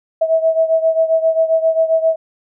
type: beating tone pair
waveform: sine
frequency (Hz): 646 / 653.5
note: E5 / E5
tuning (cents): -35 / -15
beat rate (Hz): 7.5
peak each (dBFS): -13 / -17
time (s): 0.21-2.16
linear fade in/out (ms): 10
effects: none